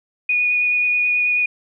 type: tone with vibrato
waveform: sine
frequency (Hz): 2462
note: D#7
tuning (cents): -19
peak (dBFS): -15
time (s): 0.29-1.46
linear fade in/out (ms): 5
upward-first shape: triangle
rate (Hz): 9.3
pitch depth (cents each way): 11
effects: none